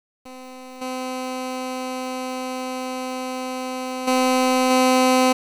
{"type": "tone with level steps", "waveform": "15% pulse", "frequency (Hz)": 256.6, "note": "C4", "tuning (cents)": -34, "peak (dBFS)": [-31, -20, -10, -8], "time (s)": [0.25, 5.33], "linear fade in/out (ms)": 10, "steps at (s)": [0.81, 4.07, 4.7], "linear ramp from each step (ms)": 10, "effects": ["low-pass 12000 Hz 12 dB/octave", "8-bit"]}